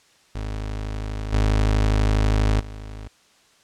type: tone with level steps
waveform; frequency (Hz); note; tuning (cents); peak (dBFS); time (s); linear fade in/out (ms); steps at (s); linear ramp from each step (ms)
30% pulse; 52.3; G#1; +13; -24 / -14 / -31; 0.35-3.08; 5; 1.32 / 2.59; 20
effects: white hiss -57 dBFS RMS until 3.63 s + low-pass 7000 Hz 12 dB/octave